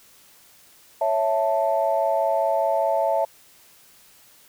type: chord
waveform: sine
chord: A major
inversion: first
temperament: equal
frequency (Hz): 554.4 / 659.3 / 880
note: C#5 / E5 / A5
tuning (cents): 0 / 0 / 0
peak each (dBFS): -24 / -21 / -24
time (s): 1.01-3.25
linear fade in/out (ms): 5
effects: tanh soft clip ceiling -9 dBFS + white hiss -53 dBFS RMS until 4.48 s